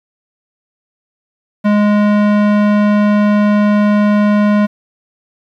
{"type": "tone", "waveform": "square", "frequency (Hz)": 207.7, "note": "G#3", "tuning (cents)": 0, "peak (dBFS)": -9, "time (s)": [1.64, 4.67], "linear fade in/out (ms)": 20, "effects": ["low-pass 2000 Hz 12 dB/octave", "8-bit"]}